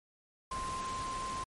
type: tone in noise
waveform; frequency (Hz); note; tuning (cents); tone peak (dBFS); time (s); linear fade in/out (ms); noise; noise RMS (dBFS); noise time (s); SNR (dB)
sine; 1046.5; C6; 0; -36; 0.51-1.44; 5; pink; -43; 0.51-1.44; +4
effects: MP3 48 kbps